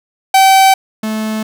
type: tone pair in turn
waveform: 45% pulse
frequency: 770 / 217.6 Hz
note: G5 / A3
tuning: -31 / -19 cents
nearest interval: octave + minor seventh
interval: 2188 cents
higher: first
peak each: -5 / -16 dBFS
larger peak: first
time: 0.34-0.74 / 1.03-1.43 s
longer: neither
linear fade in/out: 5 ms
effects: none